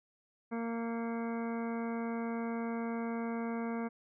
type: harmonic tone with a mistuned harmonic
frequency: 230.9 Hz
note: A#3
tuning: 16 cents flat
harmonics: 1 / 2 / 3 / 4 / 5 / 6 / 7 / 9 / 10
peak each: -35 / -41 / -45 / -47 / -49 / -51 / -52 / -54 / -55 dBFS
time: 0.51-3.89 s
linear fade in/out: 20 ms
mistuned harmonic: 10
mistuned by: -64 cents
effects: none

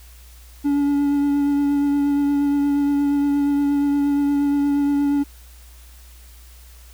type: tone with vibrato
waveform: triangle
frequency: 285.2 Hz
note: C#4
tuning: 49 cents sharp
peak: -14 dBFS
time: 0.64-5.24 s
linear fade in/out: 20 ms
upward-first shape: triangle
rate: 8.5 Hz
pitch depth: 18 cents each way
effects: added 60 Hz sine -42 dBFS peak until 6.93 s + white hiss -50 dBFS RMS until 6.93 s

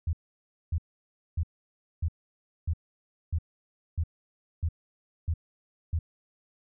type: tone bursts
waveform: sine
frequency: 82.1 Hz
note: E2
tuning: 6 cents flat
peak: -24 dBFS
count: 10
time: 0.07-5.99 s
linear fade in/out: 5 ms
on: 61 ms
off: 590 ms
effects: none

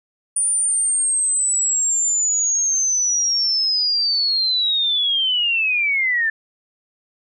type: linear sweep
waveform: sine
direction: down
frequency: 9397 to 1748 Hz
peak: -16 dBFS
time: 0.36-6.3 s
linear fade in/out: 5 ms
effects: none

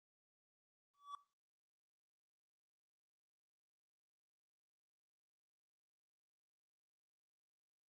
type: tone with exponential growth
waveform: triangle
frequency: 1145 Hz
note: D6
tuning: 44 cents flat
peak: -39 dBFS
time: 0.94-1.15 s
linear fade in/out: 2 ms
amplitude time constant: 45 ms
effects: noise-tail reverb RT60 0.4 s tail -20 dB re dry + Opus 24 kbps

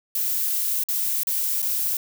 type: noise with dropouts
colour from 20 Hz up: violet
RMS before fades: -24 dBFS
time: 0.15-1.97 s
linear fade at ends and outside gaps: 2 ms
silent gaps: 0.837-0.886 / 1.233-1.27 / 1.619-1.626 s
effects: none

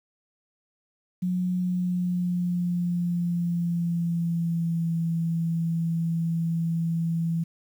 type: tone with pitch glide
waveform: sine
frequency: 181 to 165.98 Hz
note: F#3 to E3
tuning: -38 to +12 cents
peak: -23 dBFS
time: 1.22-7.44 s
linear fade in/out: 10 ms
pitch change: -150 cents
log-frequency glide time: 1.56-4.94 s
effects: 9-bit

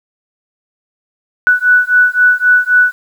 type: beating tone pair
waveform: sine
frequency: 1480 / 1483.8 Hz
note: F#6 / F#6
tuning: 0 / +4 cents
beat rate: 3.8 Hz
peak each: -10 dBFS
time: 1.47-2.92 s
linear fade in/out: 0 ms
effects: 7-bit

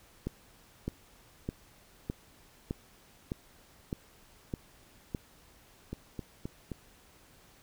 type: two click trains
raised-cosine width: 3 ms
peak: -24 / -20 dBFS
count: 4 / 9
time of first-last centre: 5.93-6.717 / 0.27-5.148 s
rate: 3.81 / 1.64 Hz
effects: pink hiss -60 dBFS RMS until 7.62 s

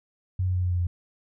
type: tone with pitch steps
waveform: sine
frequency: 92.5 / 91.54 / 90.6 / 89.66 / 88.73 / 87.81 Hz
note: F#2 / F#2 / F#2 / F2 / F2 / F2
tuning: 0 / -18 / -36 / +46 / +28 / +10 cents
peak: -22 dBFS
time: 0.39-0.87 s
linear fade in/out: 5 ms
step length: 80 ms
effects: none

